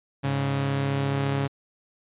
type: tone pair together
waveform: sawtooth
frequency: 103.83 / 138.6 Hz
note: G#2 / C#3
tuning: 0 / 0 cents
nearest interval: perfect fourth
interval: 500 cents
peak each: -28 / -20 dBFS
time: 0.23-1.48 s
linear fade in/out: 20 ms
effects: resampled to 8000 Hz